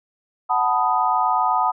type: chord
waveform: sine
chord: B dominant seventh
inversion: second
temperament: equal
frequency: 740 / 880 / 987.8 / 1244.5 Hz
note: F#5 / A5 / B5 / D#6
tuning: 0 / 0 / 0 / 0 cents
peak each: -22 dBFS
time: 0.49-1.72 s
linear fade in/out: 20 ms
effects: none